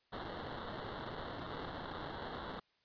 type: noise with sample-and-hold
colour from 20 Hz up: violet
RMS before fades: -44 dBFS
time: 0.12-2.6 s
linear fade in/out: 10 ms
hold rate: 2450 Hz
effects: white hiss -75 dBFS RMS until 2.84 s + resampled to 11025 Hz